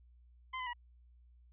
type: tone with pitch steps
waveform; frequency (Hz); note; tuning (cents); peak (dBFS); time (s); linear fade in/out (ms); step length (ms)
25% pulse; 1034 / 1010 / 965; C6 / B5 / B5; -21 / +39 / -40; -34; 0.53-0.734; 10; 68
effects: added 60 Hz sine -59 dBFS peak until 1.52 s + resampled to 8000 Hz